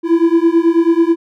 triangle beating tone pair, 329.6 / 338.8 Hz, E4 / E4, 0 / +48 cents, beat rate 9.2 Hz, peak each -10 dBFS, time 0.03-1.16 s, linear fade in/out 50 ms, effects none

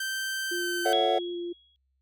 sawtooth tone with pitch glide, 1558 to 1541 Hz, G6 to G6, -11 to -30 cents, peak -26 dBFS, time 0-0.93 s, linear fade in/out 5 ms, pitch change -19 cents, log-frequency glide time 0.55-0.64 s
sine tone with vibrato, 349.2 Hz, F4, in tune, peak -31 dBFS, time 0.51-1.53 s, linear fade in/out 10 ms, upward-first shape square, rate 1.8 Hz, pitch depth 9 cents each way
triangle chord, F# minor seventh, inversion first, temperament just, 444 / 555 / 666 / 740 Hz, A4 / C#5 / E5 / F#5, +16 / +2 / +18 / 0 cents, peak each -27 / -27 / -28 / -24 dBFS, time 0.85-1.19 s, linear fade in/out 10 ms
sine tone with exponential decay, 3322 Hz, G#7, in tune, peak -25 dBFS, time 0.93-1.76 s, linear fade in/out 0 ms, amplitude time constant 180 ms
effects added 66 Hz sine -70 dBFS peak until 2.01 s

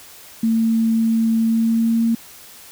sine tone with pitch glide, 225.6 to 229.1 Hz, A3 to A#3, +44 to -30 cents, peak -14 dBFS, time 0.43-2.15 s, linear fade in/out 5 ms, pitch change +26 cents, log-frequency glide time 1.44-2.04 s, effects white hiss -42 dBFS RMS until 2.71 s

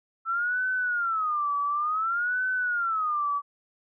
sine tone with vibrato, 1318.5 Hz, E6, in tune, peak -24 dBFS, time 0.25-3.42 s, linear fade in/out 50 ms, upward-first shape sine, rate 0.56 Hz, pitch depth 240 cents each way, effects none

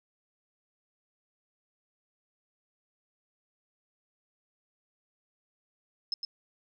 sine tone with echo, 5170 Hz, E8, 34 cents flat, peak -28 dBFS, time 6.12-6.14 s, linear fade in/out 2 ms, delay 110 ms, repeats 1, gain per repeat -5 dB, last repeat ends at 6.25 s, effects none

